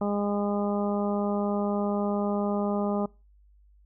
harmonic tone, 204.1 Hz, G#3, 30 cents flat, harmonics 1 / 2 / 3 / 4 / 5 / 6, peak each -27 / -32 / -32 / -35 / -40 / -39 dBFS, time 0.01-3.06 s, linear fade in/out 5 ms, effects noise-tail reverb RT60 0.3 s tail -25 dB re dry + added 50 Hz sine -55 dBFS peak until 3.85 s

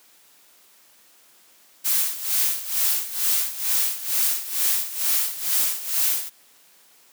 blue noise with tremolo, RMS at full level -20 dBFS, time 1.84-6.3 s, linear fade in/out 20 ms, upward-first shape sine, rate 2.2 Hz, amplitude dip 80%, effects white hiss -55 dBFS RMS until 7.12 s + high-pass 200 Hz 12 dB/octave

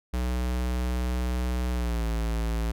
square tone with pitch glide, 61.74 to 56.29 Hz, B1 to A1, 0 to +40 cents, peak -26 dBFS, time 0.13-2.72 s, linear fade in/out 10 ms, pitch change -160 cents, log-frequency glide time 1.71-2.06 s, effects none

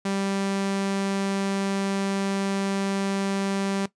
sawtooth tone, 196.2 Hz, G3, 2 cents sharp, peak -20 dBFS, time 0.05-3.86 s, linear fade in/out 5 ms, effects noise-tail reverb RT60 0.1 s tail -17 dB re dry + resampled to 22050 Hz

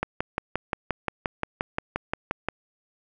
click train, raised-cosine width 0.5 ms, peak -10 dBFS, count 15, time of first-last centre 0.03-2.486 s, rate 5.7 Hz, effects none

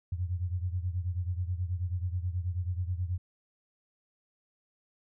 sine beating tone pair, 87.31 / 96.61 Hz, F2 / G2, 0 / -25 cents, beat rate 9.3 Hz, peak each -31 / -35 dBFS, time 0.12-3.18 s, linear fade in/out 5 ms, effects none

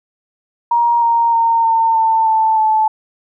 sine tone with pitch steps, 943 / 930.6 / 918.3 / 906.2 / 894.2 / 882.4 / 870.7 Hz, A#5 / A#5 / A#5 / A#5 / A5 / A5 / A5, +20 / -3 / -26 / -49 / +28 / +5 / -18 cents, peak -10 dBFS, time 0.71-2.88 s, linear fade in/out 5 ms, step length 310 ms, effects none

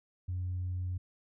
sine tone, 90.7 Hz, F#2, 34 cents flat, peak -31 dBFS, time 0.28-0.98 s, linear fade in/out 10 ms, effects tanh soft clip ceiling -29 dBFS

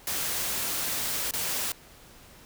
white noise with dropouts, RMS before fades -30 dBFS, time 0.07-1.72 s, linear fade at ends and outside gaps 2 ms, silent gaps 1.31-1.336 s, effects pink hiss -52 dBFS RMS until 2.45 s

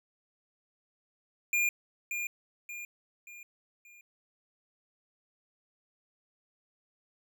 square tone with echo, 2412 Hz, D7, 46 cents sharp, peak -26 dBFS, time 1.53-1.69 s, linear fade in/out 2 ms, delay 580 ms, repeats 4, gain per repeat -7 dB, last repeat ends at 4.01 s, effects none

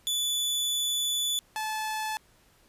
sawtooth tone pair in turn, 3468 / 867 Hz, A7 / A5, -26 / -26 cents, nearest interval 2 octaves, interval 2400 cents, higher first, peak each -23 / -26 dBFS, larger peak first, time 0.07-1.39 / 1.56-2.17 s, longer first, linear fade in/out 0 ms, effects pink hiss -62 dBFS RMS until 2.68 s + resampled to 32000 Hz

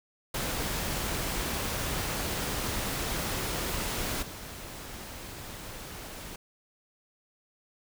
pink noise with level steps, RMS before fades -32 / -42 dBFS, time 0.34-6.36 s, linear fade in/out 5 ms, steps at 4.22 s, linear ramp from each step 10 ms, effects none

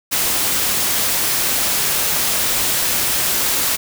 white noise, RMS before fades -18 dBFS, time 0.11-3.77 s, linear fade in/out 20 ms, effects none

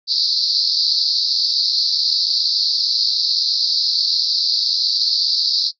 white band-pass noise, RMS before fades -18 dBFS, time 0.07-5.72 s, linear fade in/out 50 ms, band 4100 to 5000 Hz, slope 96 dB/octave, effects noise-tail reverb RT60 0.1 s tail -19 dB re dry

